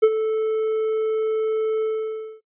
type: tone with ADSR envelope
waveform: triangle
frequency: 438.2 Hz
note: A4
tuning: 7 cents flat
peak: -6 dBFS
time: 0.02-2.41 s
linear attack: 18 ms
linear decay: 52 ms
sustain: -11 dB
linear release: 590 ms
effects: noise-tail reverb RT60 0.1 s tail -22 dB re dry + resampled to 8000 Hz